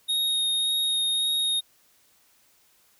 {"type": "tone with vibrato", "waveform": "square", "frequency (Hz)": 3729, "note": "A#7", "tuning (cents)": 0, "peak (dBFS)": -23, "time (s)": [0.08, 1.61], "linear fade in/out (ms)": 20, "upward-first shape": "sine", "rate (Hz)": 1.8, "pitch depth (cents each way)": 10, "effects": ["white hiss -62 dBFS RMS until 2.99 s"]}